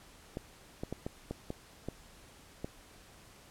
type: clicks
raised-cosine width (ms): 2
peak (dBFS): -23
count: 8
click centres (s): 0.371 / 0.835 / 0.926 / 1.065 / 1.31 / 1.504 / 1.886 / 2.645
effects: pink hiss -57 dBFS RMS until 3.5 s + low-pass 12000 Hz 12 dB/octave